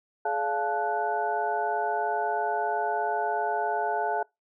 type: tone cluster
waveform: sine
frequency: 423.6 / 581 / 698 / 870 / 1481 Hz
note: G#4 / D5 / F5 / A5 / F#6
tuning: +34 / -19 / -1 / -20 / +1 cents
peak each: -32 / -37 / -29 / -29 / -35 dBFS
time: 0.25-4.23 s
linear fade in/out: 5 ms
effects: noise-tail reverb RT60 0.2 s tail -25 dB re dry